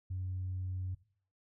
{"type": "tone", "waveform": "sine", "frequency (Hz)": 92.5, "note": "F#2", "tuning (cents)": 0, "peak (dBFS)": -34, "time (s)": [0.1, 0.95], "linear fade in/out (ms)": 10, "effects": ["noise-tail reverb RT60 0.5 s tail -18 dB re dry", "tanh soft clip ceiling -31 dBFS"]}